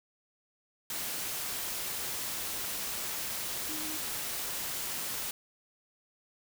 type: tone in noise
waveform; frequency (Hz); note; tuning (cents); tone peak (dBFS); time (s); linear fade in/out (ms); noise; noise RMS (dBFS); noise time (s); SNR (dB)
sine; 310; D#4; -6; -42; 3.69-3.97; 2; white; -36; 0.9-5.31; -9
effects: none